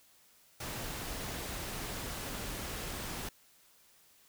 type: noise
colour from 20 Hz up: pink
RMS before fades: -40 dBFS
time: 0.6-3.29 s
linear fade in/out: 5 ms
effects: white hiss -64 dBFS RMS until 4.28 s